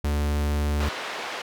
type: tone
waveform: 45% pulse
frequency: 73.42 Hz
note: D2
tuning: in tune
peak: -22 dBFS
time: 0.04-0.89 s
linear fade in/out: 5 ms
type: band-pass noise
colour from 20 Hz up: pink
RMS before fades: -33 dBFS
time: 0.8-1.42 s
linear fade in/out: 5 ms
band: 570 to 3700 Hz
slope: 12 dB/octave
effects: none